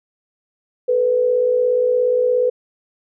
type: tone pair together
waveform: sine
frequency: 440.1 / 497.2 Hz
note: A4 / B4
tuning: 0 / +12 cents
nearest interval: major second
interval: 212 cents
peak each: -22 / -14 dBFS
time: 0.88-2.5 s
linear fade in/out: 10 ms
effects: none